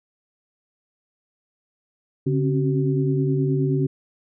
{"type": "tone cluster", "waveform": "sine", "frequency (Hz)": [142.1, 265.9, 275.4, 379.6], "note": ["C#3", "C4", "C#4", "F#4"], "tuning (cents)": [43, 28, -11, 44], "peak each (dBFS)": [-20, -28, -28, -25], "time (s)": [2.26, 3.87], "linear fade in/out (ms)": 10, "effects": []}